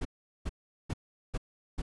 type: noise bursts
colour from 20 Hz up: brown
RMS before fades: -32 dBFS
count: 5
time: 0.01-1.82 s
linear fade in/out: 10 ms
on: 42 ms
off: 400 ms
effects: resampled to 24000 Hz

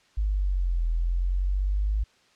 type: exponential two-way sweep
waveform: sine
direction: down then up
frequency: 52.8 to 41.2 to 52.8 Hz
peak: -22 dBFS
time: 0.17-2.04 s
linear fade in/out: 10 ms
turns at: 0.87 s
effects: white hiss -61 dBFS RMS until 2.35 s + low-pass 5000 Hz 12 dB/octave

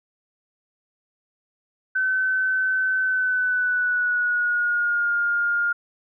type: tone with pitch glide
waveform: sine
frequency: 1524 to 1413.8 Hz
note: G6 to F6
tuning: -49 to +21 cents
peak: -19 dBFS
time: 1.95-5.73 s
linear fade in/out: 10 ms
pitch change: -130 cents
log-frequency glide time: 3.02-5.13 s
effects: none

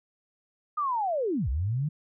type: linear two-way sweep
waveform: sine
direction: down then up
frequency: 1244.5 to 58.27 to 156.9 Hz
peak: -25 dBFS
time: 0.77-1.89 s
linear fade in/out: 10 ms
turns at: 1.49 s
effects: none

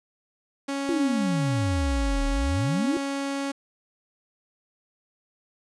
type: tone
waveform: sawtooth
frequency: 277.2 Hz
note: C#4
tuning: in tune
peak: -23 dBFS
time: 0.68-3.52 s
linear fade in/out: 10 ms
type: exponential two-way sweep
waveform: sine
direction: down then up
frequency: 352.8 to 36.71 to 352.8 Hz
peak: -23 dBFS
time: 0.89-2.97 s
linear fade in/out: 0 ms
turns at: 2.27 s
effects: resampled to 22050 Hz + 8-bit

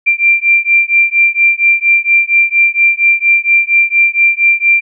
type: beating tone pair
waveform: sine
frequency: 2365 / 2369.3 Hz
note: D7 / D7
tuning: +12 / +15 cents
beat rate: 4.3 Hz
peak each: -10 dBFS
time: 0.06-4.81 s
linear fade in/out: 20 ms
effects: none

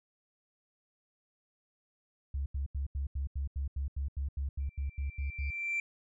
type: tone bursts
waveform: sine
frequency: 69.3 Hz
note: C#2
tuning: in tune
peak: -30 dBFS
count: 16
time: 2.34-5.505 s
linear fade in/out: 5 ms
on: 120 ms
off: 83 ms
type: tone with exponential growth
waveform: sine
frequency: 2349 Hz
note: D7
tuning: in tune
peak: -27 dBFS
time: 4.6-5.8 s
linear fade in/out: 2 ms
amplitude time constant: 260 ms
effects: tanh soft clip ceiling -27 dBFS

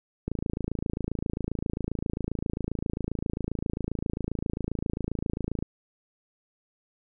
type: click train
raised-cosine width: 3 ms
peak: -16 dBFS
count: 148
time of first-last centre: 0.28-5.625 s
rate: 27.5 Hz
effects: none

